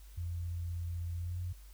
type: tone with pitch glide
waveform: sine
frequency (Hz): 86 to 89.19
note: F2 to F2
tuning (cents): -26 to +37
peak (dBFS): -35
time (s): 0.17-1.53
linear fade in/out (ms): 10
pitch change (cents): +63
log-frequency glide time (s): 1.18-1.37
effects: added 50 Hz sine -50 dBFS peak until 1.73 s + white hiss -63 dBFS RMS until 1.73 s